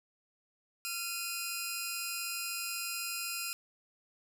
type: tone pair together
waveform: 10% pulse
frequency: 1378.5 / 2489 Hz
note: F6 / D#7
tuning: -23 / 0 cents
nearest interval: minor seventh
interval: 1023 cents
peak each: -32 / -28 dBFS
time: 0.85-3.53 s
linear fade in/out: 0 ms
effects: none